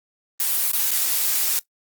blue noise with dropouts, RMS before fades -21 dBFS, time 0.4-1.59 s, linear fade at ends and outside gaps 0 ms, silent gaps 0.716-0.733 / 0.907-0.916 s, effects noise-tail reverb RT60 0.1 s tail -19 dB re dry + Opus 24 kbps

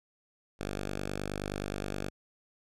5% pulse tone, 49.53 Hz, G1, 19 cents sharp, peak -23 dBFS, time 0.59-2.1 s, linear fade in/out 20 ms, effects low-pass 11000 Hz 12 dB/octave

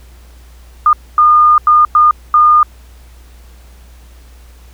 sine tone bursts at uneven times, 1217 Hz, D#6, 39 cents flat, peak -4 dBFS, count 5, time 0.86-0.93 / 1.18-1.58 / 1.67-1.85 / 1.95-2.11 / 2.34-2.63 s, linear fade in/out 2 ms, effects added 60 Hz sine -36 dBFS peak until 4.73 s + pink hiss -47 dBFS RMS until 4.73 s

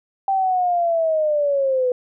sine linear sweep, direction down, 784 to 493.9 Hz, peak -16 dBFS, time 0.28-1.92 s, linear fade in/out 2 ms, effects none

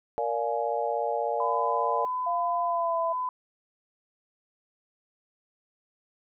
sine chord, Bb dominant seventh, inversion none, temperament just, 466.2 / 582.7 / 699.2 / 839.1 Hz, Bb4 / D5 / F5 / Ab5, 0 / -14 / +2 / +18 cents, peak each -31 dBFS, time 0.18-2.05 s, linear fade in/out 0 ms
sine tone, 1007 Hz, B5, 33 cents sharp, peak -27 dBFS, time 1.4-3.29 s, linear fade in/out 2 ms
sine tone with pitch glide, 696 to 664.6 Hz, F5 to E5, -6 to +14 cents, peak -27 dBFS, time 2.26-3.13 s, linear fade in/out 10 ms, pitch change -80 cents, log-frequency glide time 2.64-2.98 s
effects none

